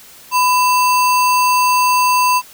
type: tone with sample-and-hold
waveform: sine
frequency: 1000 Hz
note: B5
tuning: 21 cents sharp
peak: -10 dBFS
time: 0.31-2.42 s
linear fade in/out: 50 ms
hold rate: 3675 Hz
effects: white hiss -41 dBFS RMS until 2.53 s